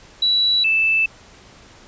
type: tone pair in turn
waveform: sine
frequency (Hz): 3928 / 2638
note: B7 / E7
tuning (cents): -10 / +1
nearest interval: perfect fifth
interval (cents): 689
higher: first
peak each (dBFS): -14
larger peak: neither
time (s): 0.22-0.64 / 0.64-1.06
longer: neither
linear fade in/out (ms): 5
effects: pink hiss -46 dBFS RMS until 1.87 s + resampled to 16000 Hz